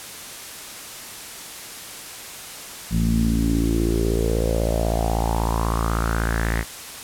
sawtooth tone with low-pass filter sweep, 56.2 Hz, A1, 37 cents sharp, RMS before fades -21 dBFS, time 2.9-6.65 s, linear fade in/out 50 ms, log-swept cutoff 190 to 2000 Hz, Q 5.5, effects white hiss -36 dBFS RMS until 7.03 s + low-pass 12000 Hz 12 dB/octave

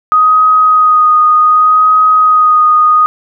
sine tone with vibrato, 1248 Hz, D#6, 5 cents sharp, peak -4 dBFS, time 0.12-3.06 s, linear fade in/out 0 ms, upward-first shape sine, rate 0.66 Hz, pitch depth 17 cents each way, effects none

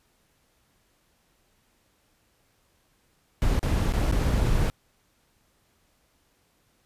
brown noise with dropouts, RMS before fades -23 dBFS, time 3.42-4.7 s, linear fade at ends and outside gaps 0 ms, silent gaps 3.593-3.629 / 3.923-3.937 / 4.114-4.124 s, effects pink hiss -67 dBFS RMS until 6.85 s + resampled to 32000 Hz

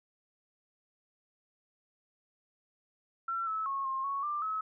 sine tone with pitch steps, 1353 / 1302 / 1094 / 1065 / 1109 / 1187 / 1288 Hz, E6 / E6 / C#6 / C6 / C#6 / D6 / E6, +45 / -22 / -23 / +30 / 0 / +18 / -41 cents, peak -31 dBFS, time 3.28-4.61 s, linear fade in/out 5 ms, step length 190 ms, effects none

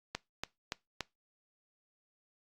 click train, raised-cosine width 0.2 ms, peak -17 dBFS, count 4, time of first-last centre 0.15-1.007 s, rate 3.5 Hz, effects noise-tail reverb RT60 0.2 s tail -22 dB re dry + Opus 48 kbps

